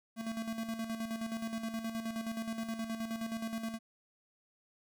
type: tone with tremolo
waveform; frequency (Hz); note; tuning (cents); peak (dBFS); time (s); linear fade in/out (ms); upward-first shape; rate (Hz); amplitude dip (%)
square; 225.2; A3; +40; -35; 0.16-3.79; 50; square; 9.5; 55
effects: none

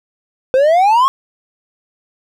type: exponential sweep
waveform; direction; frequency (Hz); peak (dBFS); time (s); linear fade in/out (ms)
triangle; up; 506 to 1108; -6; 0.54-1.08; 0
effects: none

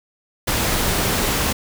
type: tone in noise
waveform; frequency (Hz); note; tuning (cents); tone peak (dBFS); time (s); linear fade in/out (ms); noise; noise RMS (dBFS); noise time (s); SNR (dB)
sine; 399.8; G4; +34; -30; 0.9-1.34; 10; pink; -20; 0.47-1.53; -13
effects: none

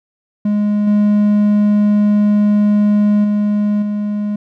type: tone with level steps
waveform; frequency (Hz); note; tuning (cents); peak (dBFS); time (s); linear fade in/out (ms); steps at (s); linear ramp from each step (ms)
triangle; 207.7; G#3; 0; -10 / -7 / -10 / -14; 0.45-4.36; 5; 0.87 / 3.24 / 3.82; 5
effects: none

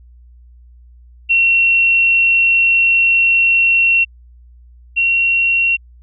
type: tone pair in turn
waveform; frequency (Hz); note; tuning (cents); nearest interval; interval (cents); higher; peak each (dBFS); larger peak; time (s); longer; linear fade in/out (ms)
sine; 2725 / 2736; F7 / F7; -43 / -36; unison; 7; second; -9 / -11; first; 1.29-4.05 / 4.96-5.77; first; 20
effects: added 60 Hz sine -40 dBFS peak until 6.02 s

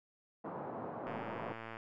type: band-pass noise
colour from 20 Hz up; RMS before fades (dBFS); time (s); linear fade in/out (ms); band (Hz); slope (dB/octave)
white; -43; 0.44-1.53; 10; 120 to 960; 24
type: click train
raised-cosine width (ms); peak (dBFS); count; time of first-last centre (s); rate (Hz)
0.5; -30; 80; 1.07-1.769; 113
effects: none

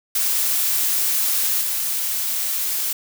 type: noise with level steps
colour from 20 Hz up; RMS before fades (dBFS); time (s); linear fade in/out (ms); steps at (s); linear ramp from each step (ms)
blue; -20 / -23; 0.15-2.93; 5; 1.61; 5
effects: none

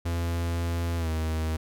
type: tone with pitch glide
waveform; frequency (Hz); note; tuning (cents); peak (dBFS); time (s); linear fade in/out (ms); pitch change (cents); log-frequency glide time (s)
45% pulse; 84.9 to 79.67; F2 to D#2; -48 to +42; -26; 0.05-1.57; 10; -110; 0.97-1.09
effects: none

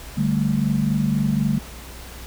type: chord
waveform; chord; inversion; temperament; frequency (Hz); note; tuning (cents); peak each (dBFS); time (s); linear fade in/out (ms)
sine; D suspended fourth; none; equal; 146.83 / 196 / 220; D3 / G3 / A3; 0 / 0 / 0; -22; 0.17-1.59; 10
effects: added 60 Hz sine -38 dBFS peak until 2.26 s + pink hiss -40 dBFS RMS until 2.26 s

